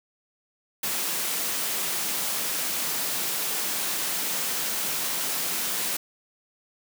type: high-pass noise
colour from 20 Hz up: white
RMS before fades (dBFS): -28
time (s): 0.83-5.97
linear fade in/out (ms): 5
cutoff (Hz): 140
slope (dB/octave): 48
effects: none